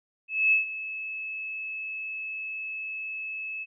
sine tone with ADSR envelope, 2598 Hz, E7, 26 cents flat, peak -17 dBFS, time 0.28-3.66 s, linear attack 240 ms, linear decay 130 ms, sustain -15 dB, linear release 37 ms, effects none

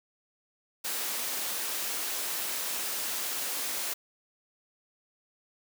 white high-pass noise, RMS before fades -33 dBFS, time 0.84-3.94 s, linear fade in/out 10 ms, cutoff 280 Hz, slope 12 dB/octave, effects none

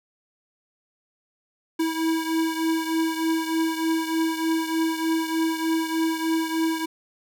square beating tone pair, 323.3 / 326.6 Hz, E4 / E4, -34 / -16 cents, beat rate 3.3 Hz, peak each -24 / -29 dBFS, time 1.79-6.86 s, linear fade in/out 10 ms, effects none

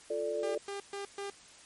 sine chord, D minor, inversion first, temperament equal, 349.2 / 440 / 587.3 Hz, F4 / A4 / D5, 0 / 0 / 0 cents, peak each -40 / -34 / -34 dBFS, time 0.1-0.58 s, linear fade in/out 5 ms
sawtooth tone bursts, 400 Hz, G4, 35 cents sharp, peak -33 dBFS, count 4, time 0.43-1.3 s, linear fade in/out 2 ms, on 120 ms, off 130 ms
effects white hiss -55 dBFS RMS until 1.65 s + MP3 48 kbps

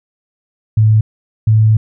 sine tone pair in turn, 108.7 / 109.28 Hz, A2 / A2, -21 / -11 cents, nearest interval unison, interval 10 cents, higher second, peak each -6 dBFS, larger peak neither, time 0.77-1.01 / 1.47-1.77 s, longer second, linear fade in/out 5 ms, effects none

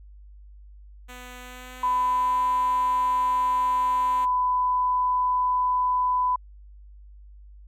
5% pulse tone with pitch glide, 249 to 261.1 Hz, B3 to C4, +14 to -3 cents, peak -29 dBFS, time 1.08-4.26 s, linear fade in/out 20 ms, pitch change +83 cents, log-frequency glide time 1.4-2.44 s
sine tone, 1000 Hz, B5, 21 cents sharp, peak -20 dBFS, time 1.83-6.36 s, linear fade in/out 5 ms
effects added 50 Hz sine -44 dBFS peak until 7.67 s

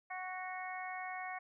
harmonic tone with a mistuned harmonic, 370 Hz, F#4, in tune, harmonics 2 / 3 / 4 / 5 / 6, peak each -43 / -48 / -52 / -47 / -47 dBFS, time 0.1-1.39 s, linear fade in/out 10 ms, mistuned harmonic 6, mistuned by -17 cents, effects none

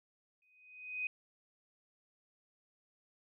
sine tone with exponential growth, 2502 Hz, D#7, 9 cents sharp, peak -32 dBFS, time 0.42-1.07 s, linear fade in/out 2 ms, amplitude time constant 140 ms, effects none

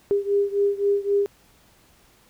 sine beating tone pair, 401.4 / 405.2 Hz, G4 / G#4, +41 / -43 cents, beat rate 3.8 Hz, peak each -21 / -23 dBFS, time 0.11-1.26 s, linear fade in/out 0 ms, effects pink hiss -57 dBFS RMS until 2.29 s

